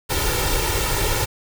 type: noise with comb filter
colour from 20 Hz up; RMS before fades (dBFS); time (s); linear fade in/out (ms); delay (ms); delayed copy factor
pink; -21; 0.09-1.26; 20; 2.2; +0.75
effects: none